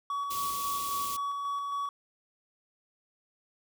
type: tone with tremolo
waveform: triangle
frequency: 1130 Hz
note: C#6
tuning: 33 cents sharp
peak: -28 dBFS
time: 0.1-1.89 s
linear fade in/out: 2 ms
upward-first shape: square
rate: 3.7 Hz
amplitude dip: 25%
type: band-stop noise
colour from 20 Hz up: white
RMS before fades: -38 dBFS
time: 0.3-1.17 s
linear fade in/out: 10 ms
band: 530 to 2600 Hz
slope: 24 dB/octave
effects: none